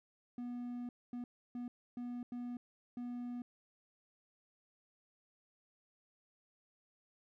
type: tone bursts at uneven times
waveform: triangle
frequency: 243.5 Hz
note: B3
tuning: 24 cents flat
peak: -38 dBFS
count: 6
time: 0.38-0.89 / 1.13-1.24 / 1.55-1.68 / 1.97-2.23 / 2.32-2.57 / 2.97-3.42 s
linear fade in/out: 2 ms
effects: none